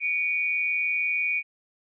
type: tone pair together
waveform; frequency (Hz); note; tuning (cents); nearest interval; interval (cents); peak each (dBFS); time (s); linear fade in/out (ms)
sine; 2273 / 2433; C#7 / D#7; +43 / -39; minor second; 118; -27 / -25; 0-1.43; 50
effects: none